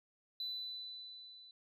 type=tone with level ramp; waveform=sine; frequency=3992 Hz; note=B7; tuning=18 cents sharp; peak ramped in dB=-36 to -55 dBFS; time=0.4-1.51 s; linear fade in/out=2 ms; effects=tanh soft clip ceiling -35 dBFS